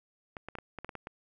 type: clicks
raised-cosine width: 0.5 ms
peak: -25 dBFS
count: 9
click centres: 0.368 / 0.486 / 0.553 / 0.586 / 0.787 / 0.846 / 0.892 / 0.953 / 1.071 s
effects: none